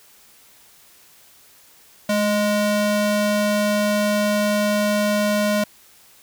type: ring-modulated tone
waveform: square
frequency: 415.3 Hz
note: G#4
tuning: in tune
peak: -15 dBFS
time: 2.09-5.64 s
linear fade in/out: 5 ms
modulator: 205 Hz
effects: white hiss -51 dBFS RMS until 6.22 s